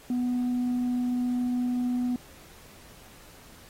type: tone with tanh clipping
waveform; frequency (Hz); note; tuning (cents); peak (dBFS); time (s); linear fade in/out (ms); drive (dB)
sine; 246.9; B3; 0; -25; 0.1-2.16; 2; 1
effects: pink hiss -52 dBFS RMS until 3.69 s + AAC 48 kbps